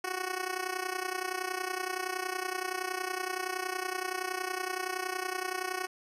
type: tone with amplitude modulation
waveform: 10% pulse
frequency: 370 Hz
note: F#4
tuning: in tune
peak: -21 dBFS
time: 0.04-5.87 s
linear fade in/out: 5 ms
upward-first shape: sine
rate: 30.7 Hz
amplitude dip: 80%
effects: resampled to 32000 Hz